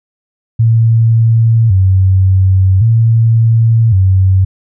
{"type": "tone with vibrato", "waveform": "sine", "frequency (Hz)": 103.83, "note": "G#2", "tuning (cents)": 0, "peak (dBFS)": -5, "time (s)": [0.59, 4.45], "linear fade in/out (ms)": 10, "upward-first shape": "square", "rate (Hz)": 0.45, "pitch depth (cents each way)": 160, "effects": []}